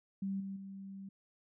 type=tone with level steps; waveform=sine; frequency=194.8 Hz; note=G3; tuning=11 cents flat; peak=-34 / -39 / -44 dBFS; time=0.22-1.09 s; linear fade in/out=5 ms; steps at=0.4 / 0.56 s; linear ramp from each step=5 ms; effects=none